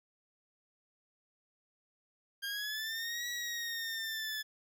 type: linear two-way sweep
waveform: 20% pulse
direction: up then down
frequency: 1600 to 1932 to 1725 Hz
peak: -31 dBFS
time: 2.42-4.43 s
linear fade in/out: 20 ms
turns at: 3.28 s
effects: 12-bit